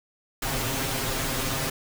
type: noise with comb filter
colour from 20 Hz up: pink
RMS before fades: -28 dBFS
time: 0.42-1.7 s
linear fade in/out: 5 ms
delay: 7.5 ms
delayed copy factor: +0.9
effects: none